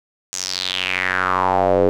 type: tone with band-pass filter sweep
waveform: square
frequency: 46.25 Hz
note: F#1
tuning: in tune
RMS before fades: -19 dBFS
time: 0.33-1.89 s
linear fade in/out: 0 ms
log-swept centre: 6800 to 440 Hz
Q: 4.4
effects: none